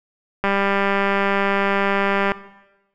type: click train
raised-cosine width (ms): 0.5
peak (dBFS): -5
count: 373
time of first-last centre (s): 0.44-2.319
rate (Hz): 198
effects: noise-tail reverb RT60 1.0 s tail -17 dB re dry